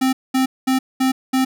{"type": "tone bursts", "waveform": "square", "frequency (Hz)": 261.6, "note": "C4", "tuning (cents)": 0, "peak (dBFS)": -15, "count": 5, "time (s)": [0.01, 1.45], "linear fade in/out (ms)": 10, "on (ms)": 120, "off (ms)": 210, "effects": []}